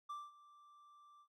triangle tone with ADSR envelope, 1174.7 Hz, D6, in tune, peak -40 dBFS, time 0.09-1.28 s, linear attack 11 ms, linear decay 210 ms, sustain -19 dB, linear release 72 ms, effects none

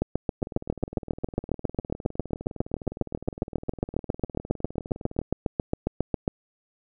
two click trains, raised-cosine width 2 ms, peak -23 / -10 dBFS, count 95 / 47, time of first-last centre 0.42-5.216 / 0.02-6.279 s, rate 19.6 / 7.35 Hz, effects none

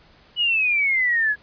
sine exponential sweep, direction down, 2960 to 1661.2 Hz, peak -17 dBFS, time 0.36-1.36 s, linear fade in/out 50 ms, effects pink hiss -53 dBFS RMS until 1.42 s + resampled to 11025 Hz

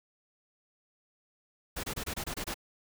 pink noise bursts, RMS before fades -36 dBFS, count 8, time 1.76-2.543 s, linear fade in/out 10 ms, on 76 ms, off 25 ms, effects none

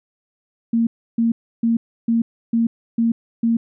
sine tone bursts, 230.3 Hz, A#3, 21 cents flat, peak -14 dBFS, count 7, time 0.73-3.57 s, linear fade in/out 5 ms, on 140 ms, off 310 ms, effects none

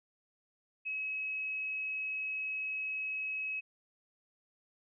sine tone, 2562 Hz, E7, 50 cents flat, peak -34 dBFS, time 0.85-3.61 s, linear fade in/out 20 ms, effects none

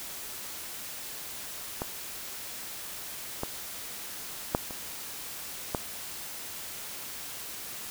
clicks, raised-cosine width 1 ms, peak -17 / -16 / -9 / -25 / -13 dBFS, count 5, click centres 1.819 / 3.434 / 4.549 / 4.708 / 5.748 s, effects white hiss -40 dBFS RMS until 7.9 s

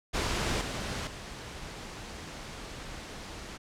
pink noise with level steps, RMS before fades -30 / -35 / -42 dBFS, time 0.13-3.58 s, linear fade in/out 20 ms, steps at 0.61 / 1.07 s, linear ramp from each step 2 ms, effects low-pass 7000 Hz 12 dB/octave

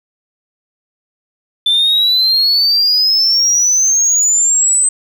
sine exponential sweep, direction up, 3520 to 8190 Hz, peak -7 dBFS, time 1.66-4.89 s, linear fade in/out 5 ms, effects tanh soft clip ceiling -7 dBFS + 7-bit

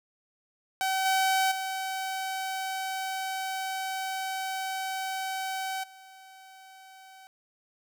sawtooth tone with level steps, 763 Hz, G5, 47 cents flat, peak -22 / -19 / -27 / -45 dBFS, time 0.81-7.27 s, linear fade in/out 0 ms, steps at 1.05 / 1.51 / 5.83 s, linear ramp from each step 10 ms, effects none

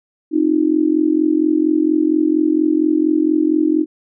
sine tone with amplitude modulation, 311.1 Hz, D#4, in tune, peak -8 dBFS, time 0.31-3.86 s, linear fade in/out 50 ms, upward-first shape sine, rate 44.3 Hz, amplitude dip 90%, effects none

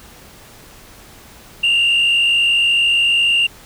sine tone with frequency modulation, 2794 Hz, F7, in tune, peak -10 dBFS, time 1.63-3.47 s, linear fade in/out 10 ms, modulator 54.3 Hz, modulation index 1.1, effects tanh soft clip ceiling -9 dBFS + pink hiss -42 dBFS RMS until 3.65 s

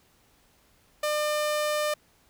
sawtooth tone, 600 Hz, D5, 37 cents sharp, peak -21 dBFS, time 1.03-1.94 s, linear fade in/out 5 ms, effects pink hiss -63 dBFS RMS until 2.29 s

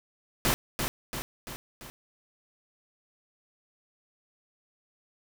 pink noise with echo, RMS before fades -25 dBFS, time 0.45-0.54 s, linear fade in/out 0 ms, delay 340 ms, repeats 4, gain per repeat -5 dB, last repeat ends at 1.9 s, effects none

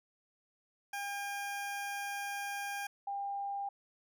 20% pulse / sine tone pair in turn, 805 / 799.4 Hz, G5 / G5, +46 / +34 cents, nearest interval unison, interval 12 cents, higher first, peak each -32 / -35 dBFS, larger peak first, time 0.93-2.87 / 3.07-3.69 s, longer first, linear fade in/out 5 ms, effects none

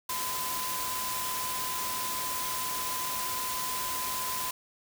sine tone in noise, 1015 Hz, B5, 47 cents sharp, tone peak -35 dBFS, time 0.09-4.51 s, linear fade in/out 5 ms, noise white, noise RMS -34 dBFS, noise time 0.09-4.51 s, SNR -4 dB, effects none

